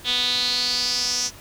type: tone with band-pass filter sweep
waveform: sawtooth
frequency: 246.9 Hz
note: B3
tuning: in tune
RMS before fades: -23 dBFS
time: 0.04-1.31 s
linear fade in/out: 50 ms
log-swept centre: 3500 to 5800 Hz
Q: 6.9
effects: pink hiss -44 dBFS RMS until 1.4 s